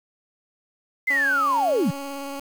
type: linear sweep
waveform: sine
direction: down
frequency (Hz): 2095 to 133.1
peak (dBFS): -18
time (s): 1.07-1.91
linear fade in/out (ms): 10
type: tone with vibrato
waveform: 15% pulse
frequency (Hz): 278.5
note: C#4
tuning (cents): +8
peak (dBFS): -25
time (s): 1.1-2.4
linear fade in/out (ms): 5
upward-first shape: square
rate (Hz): 18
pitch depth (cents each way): 12
effects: 7-bit